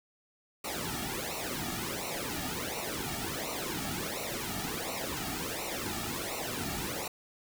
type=noise with flanger; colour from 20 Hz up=pink; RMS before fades=-36 dBFS; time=0.64-7.08 s; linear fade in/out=5 ms; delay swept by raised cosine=0.6 to 2 ms; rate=1.4 Hz; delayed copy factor=-0.85; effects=none